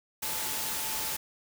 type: tone in noise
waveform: sine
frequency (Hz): 875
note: A5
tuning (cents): -10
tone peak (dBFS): -44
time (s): 0.22-1.17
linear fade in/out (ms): 10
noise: white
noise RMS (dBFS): -33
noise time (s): 0.22-1.17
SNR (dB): -14
effects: none